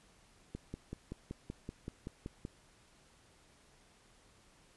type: click train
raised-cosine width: 3 ms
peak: -28 dBFS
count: 11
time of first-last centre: 0.55-2.451 s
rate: 5.26 Hz
effects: pink hiss -65 dBFS RMS until 4.76 s + resampled to 24000 Hz